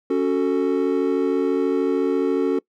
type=chord; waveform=triangle; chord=F# minor; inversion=second; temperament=just; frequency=277.5 / 370 / 444 Hz; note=C#4 / F#4 / A4; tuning=+2 / 0 / +16 cents; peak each=-20 dBFS; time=0.1-2.59 s; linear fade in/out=5 ms; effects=noise-tail reverb RT60 0.1 s tail -23 dB re dry